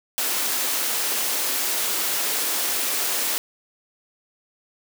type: high-pass noise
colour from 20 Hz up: white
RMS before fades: -24 dBFS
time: 0.18-3.38 s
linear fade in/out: 0 ms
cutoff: 250 Hz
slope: 24 dB/octave
effects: none